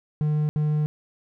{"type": "tone bursts at uneven times", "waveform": "triangle", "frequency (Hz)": 151.2, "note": "D#3", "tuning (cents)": -49, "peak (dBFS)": -18, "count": 2, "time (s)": [[0.21, 0.49], [0.56, 0.86]], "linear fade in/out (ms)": 0, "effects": []}